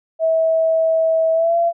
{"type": "tone with pitch glide", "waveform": "sine", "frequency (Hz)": [648, 679.8], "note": ["E5", "F5"], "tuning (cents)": [-30, -47], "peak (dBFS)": -13, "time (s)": [0.19, 1.73], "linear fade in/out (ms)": 50, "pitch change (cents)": 83, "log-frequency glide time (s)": [1.33, 1.56], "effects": []}